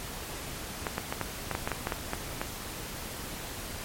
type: clicks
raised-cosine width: 0.5 ms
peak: -14 dBFS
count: 12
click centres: 0.868 / 0.981 / 1.125 / 1.213 / 1.513 / 1.551 / 1.675 / 1.717 / 1.871 / 1.922 / 2.134 / 2.415 s
effects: pink hiss -39 dBFS RMS until 3.84 s + MP3 64 kbps